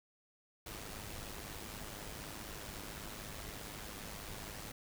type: noise with amplitude modulation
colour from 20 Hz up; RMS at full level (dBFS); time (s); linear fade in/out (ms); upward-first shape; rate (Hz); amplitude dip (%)
pink; -44; 0.66-4.72; 5; sine; 104; 55
effects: none